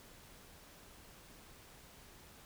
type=silence; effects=pink hiss -58 dBFS RMS until 2.45 s